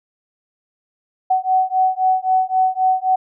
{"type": "beating tone pair", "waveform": "sine", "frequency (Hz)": [748, 751.8], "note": ["F#5", "F#5"], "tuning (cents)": [19, 27], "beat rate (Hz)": 3.8, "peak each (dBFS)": -17, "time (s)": [1.3, 3.16], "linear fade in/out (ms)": 10, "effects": []}